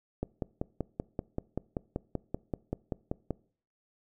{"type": "click train", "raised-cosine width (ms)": 2, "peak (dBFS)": -18, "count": 17, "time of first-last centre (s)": [0.23, 3.307], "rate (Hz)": 5.2, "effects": ["noise-tail reverb RT60 0.5 s tail -23 dB re dry"]}